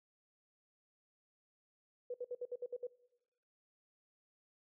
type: tone bursts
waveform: sine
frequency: 491.5 Hz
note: B4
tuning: 8 cents flat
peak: -38 dBFS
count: 8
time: 2.1-2.87 s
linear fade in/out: 5 ms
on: 42 ms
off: 62 ms
effects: noise-tail reverb RT60 1.0 s tail -22 dB re dry